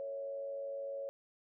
sine tone with frequency modulation, 554.4 Hz, C#5, in tune, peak -38 dBFS, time 0-1.09 s, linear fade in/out 0 ms, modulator 101 Hz, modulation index 0.4, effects none

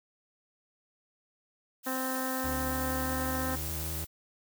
blue noise, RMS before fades -38 dBFS, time 1.83-4.07 s, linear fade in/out 50 ms
harmonic tone, 260 Hz, C4, 11 cents flat, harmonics 1 / 2 / 3 / 4 / 5 / 6 / 7, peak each -35 / -38 / -40 / -41 / -42 / -43 / -43 dBFS, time 1.86-3.56 s, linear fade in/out 10 ms
35% pulse tone with pitch glide, 73.42 to 80.07 Hz, D2 to E2, 0 to -50 cents, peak -34 dBFS, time 2.44-4.05 s, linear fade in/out 5 ms, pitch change +150 cents, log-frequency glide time 2.76-3.86 s
effects none

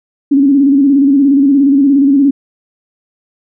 sine tone with vibrato, 277.7 Hz, C#4, 3 cents sharp, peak -5 dBFS, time 0.31-2.31 s, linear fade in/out 10 ms, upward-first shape square, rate 17 Hz, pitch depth 58 cents each way, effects none

